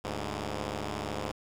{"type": "tone pair together", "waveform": "5% pulse", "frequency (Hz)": [73.42, 103.11], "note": ["D2", "G#2"], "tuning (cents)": [0, -12], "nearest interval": "tritone", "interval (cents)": 588, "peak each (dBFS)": -25, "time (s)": [0.04, 1.32], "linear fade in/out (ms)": 5, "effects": ["low-pass 8000 Hz 12 dB/octave", "8-bit"]}